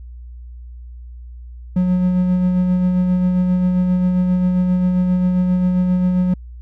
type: tone with tremolo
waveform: triangle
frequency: 181.6 Hz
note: F#3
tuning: 32 cents flat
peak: -10 dBFS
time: 1.76-6.34 s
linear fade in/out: 5 ms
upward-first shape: sine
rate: 7.5 Hz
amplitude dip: 30%
effects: added 60 Hz sine -32 dBFS peak until 6.61 s